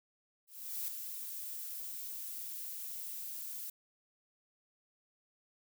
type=noise with ADSR envelope; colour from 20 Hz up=violet; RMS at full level=-37 dBFS; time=0.47-3.7 s; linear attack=410 ms; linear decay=4 ms; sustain=-6 dB; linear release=4 ms; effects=none